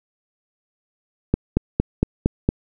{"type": "click train", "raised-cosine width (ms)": 3, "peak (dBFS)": -3, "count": 6, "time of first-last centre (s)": [1.34, 2.489], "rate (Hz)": 4.35, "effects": []}